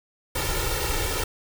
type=noise with comb filter; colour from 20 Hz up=pink; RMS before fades=-26 dBFS; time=0.35-1.24 s; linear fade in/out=5 ms; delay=2.2 ms; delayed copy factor=+0.9; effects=none